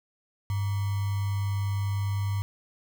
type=tone with sample-and-hold; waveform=sine; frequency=99.7 Hz; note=G2; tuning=30 cents sharp; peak=-25 dBFS; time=0.5-2.42 s; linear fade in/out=0 ms; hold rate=1050 Hz; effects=none